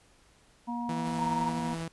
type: harmonic tone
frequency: 238.1 Hz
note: A#3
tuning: 37 cents sharp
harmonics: 1 / 3 / 4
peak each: -33 / -42 / -36 dBFS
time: 0.67-1.75 s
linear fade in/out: 20 ms
type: tone with tremolo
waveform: sawtooth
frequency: 164.81 Hz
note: E3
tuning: in tune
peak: -29 dBFS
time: 0.89-1.88 s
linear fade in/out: 0 ms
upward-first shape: triangle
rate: 12 Hz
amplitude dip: 25%
type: noise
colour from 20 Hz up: pink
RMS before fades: -47 dBFS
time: 1.02-1.87 s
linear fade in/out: 50 ms
type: tone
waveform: sine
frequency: 932.3 Hz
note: A#5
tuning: in tune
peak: -29 dBFS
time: 1.19-1.49 s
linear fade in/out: 0 ms
effects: pink hiss -62 dBFS RMS until 1.92 s + resampled to 24000 Hz